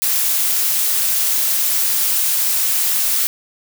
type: noise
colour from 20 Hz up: blue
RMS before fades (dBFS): -17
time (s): 0.02-3.27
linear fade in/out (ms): 0
effects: none